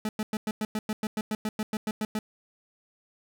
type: tone bursts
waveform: 40% pulse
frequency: 215.2 Hz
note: A3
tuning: 38 cents flat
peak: -26 dBFS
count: 16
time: 0.05-2.19 s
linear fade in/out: 2 ms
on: 40 ms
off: 100 ms
effects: none